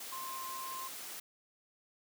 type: tone in noise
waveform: sine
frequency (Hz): 1051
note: C6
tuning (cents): +7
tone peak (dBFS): -41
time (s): 0.12-0.88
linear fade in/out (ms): 5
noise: white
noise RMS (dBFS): -45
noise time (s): 0-1.2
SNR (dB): +1
effects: high-pass 200 Hz 12 dB/octave